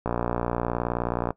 click train, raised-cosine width 1 ms, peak -11 dBFS, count 75, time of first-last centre 0.06-1.306 s, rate 59.4 Hz, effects noise-tail reverb RT60 0.1 s tail -20 dB re dry

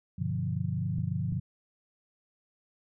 sine chord, G dominant seventh, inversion none, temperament equal, 98 / 123.47 / 146.83 / 174.61 Hz, G2 / B2 / D3 / F3, 0 / 0 / 0 / 0 cents, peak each -34 dBFS, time 0.18-1.4 s, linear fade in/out 10 ms
clicks, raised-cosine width 5 ms, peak -27 dBFS, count 2, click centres 0.984 / 1.322 s
effects none

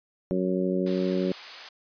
harmonic tone, 92.5 Hz, F#2, in tune, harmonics 2 / 3 / 4 / 5 / 6, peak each -27 / -31 / -28 / -35 / -32 dBFS, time 0.31-1.32 s, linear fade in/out 0 ms
white high-pass noise, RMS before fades -39 dBFS, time 0.86-1.69 s, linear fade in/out 5 ms, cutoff 690 Hz, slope 12 dB/octave
effects resampled to 11025 Hz

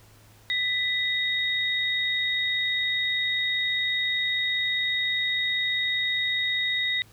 sine tone pair together, 1986 / 3741 Hz, B6 / A#7, +9 / +5 cents, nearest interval major seventh, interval 1096 cents, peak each -26 dBFS, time 0.5-7.02 s, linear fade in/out 0 ms, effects added 106 Hz sine -54 dBFS peak until 7.12 s + pink hiss -56 dBFS RMS until 7.12 s

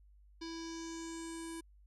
square tone with low-pass filter sweep, 329.6 Hz, E4, in tune, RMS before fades -44 dBFS, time 0.41-1.61 s, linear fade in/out 10 ms, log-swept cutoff 4900 to 9900 Hz, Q 4.6, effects added 50 Hz sine -59 dBFS peak until 1.86 s

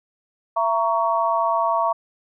sine chord, A# diminished, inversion second, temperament just, 671.3 / 932.3 / 1118.8 Hz, E5 / A#5 / C#6, +31 / 0 / +16 cents, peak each -22 dBFS, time 0.56-1.93 s, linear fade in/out 10 ms, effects none

